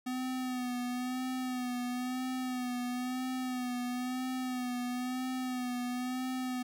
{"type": "tone with vibrato", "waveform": "square", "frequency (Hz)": 251.4, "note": "B3", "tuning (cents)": 31, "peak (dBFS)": -34, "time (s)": [0.06, 6.63], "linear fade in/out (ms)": 10, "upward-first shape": "sine", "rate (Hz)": 1, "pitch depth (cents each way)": 39, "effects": []}